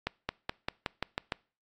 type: accelerating click train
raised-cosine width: 0.3 ms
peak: -14 dBFS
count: 8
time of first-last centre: 0.07-1.322 s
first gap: 220 ms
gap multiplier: 0.93
effects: noise-tail reverb RT60 0.4 s tail -25 dB re dry + AAC 48 kbps